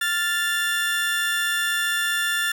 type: tone pair together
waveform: 30% pulse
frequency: 1395 / 1757.6 Hz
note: F6 / A6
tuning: -2 / -2 cents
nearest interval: major third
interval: 400 cents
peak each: -24 / -20 dBFS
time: 0.01-2.52 s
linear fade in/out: 5 ms
effects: none